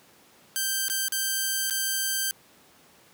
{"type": "tone with dropouts", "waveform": "5% pulse", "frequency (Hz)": 1566, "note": "G6", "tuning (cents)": -2, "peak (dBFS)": -14, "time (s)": [0.56, 2.31], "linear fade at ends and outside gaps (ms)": 0, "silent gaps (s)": [[0.883, 0.899], [1.083, 1.122], [1.699, 1.708]], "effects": ["pink hiss -56 dBFS RMS until 3.13 s", "high-pass 150 Hz 12 dB/octave"]}